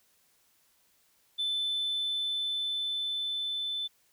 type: tone with level ramp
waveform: sine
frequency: 3520 Hz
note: A7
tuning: in tune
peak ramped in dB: -26 to -30 dBFS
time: 1.38-3.88 s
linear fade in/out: 20 ms
effects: tanh soft clip ceiling -26 dBFS + white hiss -68 dBFS RMS until 4.12 s